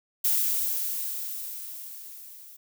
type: noise with level ramp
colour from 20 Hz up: violet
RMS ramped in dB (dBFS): -23 to -48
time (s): 0.24-2.57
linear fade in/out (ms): 10
effects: none